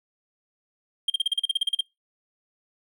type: tone bursts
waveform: triangle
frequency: 3200 Hz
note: G7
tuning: 35 cents sharp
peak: -17 dBFS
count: 13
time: 1.08-1.809 s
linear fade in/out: 5 ms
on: 21 ms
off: 38 ms
effects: noise-tail reverb RT60 0.2 s tail -23 dB re dry